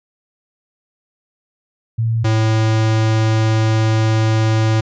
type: tone pair in turn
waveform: sine / square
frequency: 113.7 / 110.4 Hz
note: A#2 / A2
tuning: -43 / +6 cents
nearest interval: minor second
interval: 51 cents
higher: first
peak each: -14 / -13 dBFS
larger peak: second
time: 1.98-2.24 / 2.24-4.81 s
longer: second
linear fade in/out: 10 ms
effects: resampled to 16000 Hz